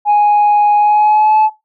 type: tone with pitch glide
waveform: sine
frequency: 830.6 to 863.9 Hz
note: G#5 to A5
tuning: 0 to -32 cents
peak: -5 dBFS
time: 0.05-1.5 s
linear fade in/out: 50 ms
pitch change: +68 cents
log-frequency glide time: 0.77-1.39 s
effects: noise-tail reverb RT60 0.2 s tail -19 dB re dry + tanh soft clip ceiling -5 dBFS